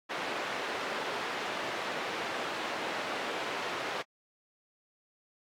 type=band-pass noise; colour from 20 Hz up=pink; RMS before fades=-36 dBFS; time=0.09-4.03 s; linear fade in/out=20 ms; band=440 to 2900 Hz; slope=12 dB/octave; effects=AAC 64 kbps